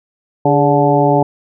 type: harmonic tone with a mistuned harmonic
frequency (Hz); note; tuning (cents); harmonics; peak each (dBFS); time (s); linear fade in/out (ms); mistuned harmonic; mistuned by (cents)
144.7; D3; -25; 1 / 2 / 3 / 4 / 5 / 6; -16 / -16 / -16 / -16 / -16 / -16; 0.45-1.23; 5; 3; -75
effects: none